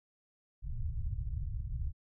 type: low-pass noise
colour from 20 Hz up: pink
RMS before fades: -36 dBFS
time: 0.62-1.93 s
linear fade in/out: 50 ms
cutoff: 130 Hz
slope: 48 dB/octave
effects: none